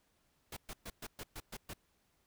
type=noise bursts; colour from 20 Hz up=pink; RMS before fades=-45 dBFS; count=8; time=0.52-1.736 s; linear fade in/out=5 ms; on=47 ms; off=120 ms; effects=pink hiss -75 dBFS RMS until 2.26 s